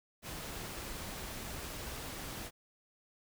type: noise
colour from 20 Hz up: pink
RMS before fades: -43 dBFS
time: 0.22-2.51 s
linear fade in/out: 50 ms
effects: none